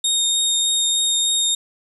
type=tone with vibrato; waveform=25% pulse; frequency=3700 Hz; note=A#7; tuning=14 cents flat; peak=-12 dBFS; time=0.04-1.55 s; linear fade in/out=5 ms; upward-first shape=triangle; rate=3.3 Hz; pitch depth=11 cents each way; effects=none